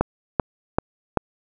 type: click train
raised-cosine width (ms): 1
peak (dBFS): -3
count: 4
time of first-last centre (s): 0.01-1.173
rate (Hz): 2.58
effects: none